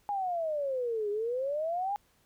sine exponential two-way sweep, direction down then up, 830.6 to 405.2 to 830.6 Hz, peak -29 dBFS, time 0.09-1.96 s, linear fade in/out 0 ms, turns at 1.1 s, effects pink hiss -68 dBFS RMS until 2.25 s

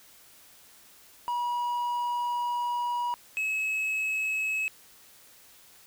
triangle tone pair in turn, 965 / 2576 Hz, B5 / E7, -40 / -41 cents, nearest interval octave + perfect fourth, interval 1699 cents, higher second, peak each -25 dBFS, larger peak neither, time 1.28-3.14 / 3.37-4.68 s, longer first, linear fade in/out 0 ms, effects white hiss -55 dBFS RMS until 5.86 s

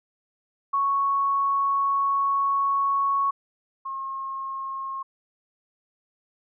sine tone pair in turn, 1108 / 1077.7 Hz, C#6 / C#6, -1 / -49 cents, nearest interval unison, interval 48 cents, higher first, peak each -20 / -29 dBFS, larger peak first, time 0.73-3.31 / 3.85-5.03 s, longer first, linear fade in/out 10 ms, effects none

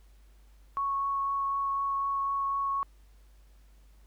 sine tone with vibrato, 1106 Hz, C#6, 4 cents flat, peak -27 dBFS, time 0.77-2.83 s, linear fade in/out 0 ms, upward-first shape triangle, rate 4 Hz, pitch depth 8 cents each way, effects added 50 Hz sine -54 dBFS peak until 4.06 s + pink hiss -68 dBFS RMS until 4.06 s

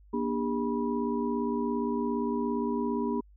sine tone cluster, 238.8 / 296.2 / 402.6 / 975 Hz, A#3 / D4 / G4 / B5, +42 / +15 / +46 / -23 cents, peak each -30 / -34 / -32 / -36 dBFS, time 0.13-3.21 s, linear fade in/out 10 ms, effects added 50 Hz sine -53 dBFS peak until 3.36 s

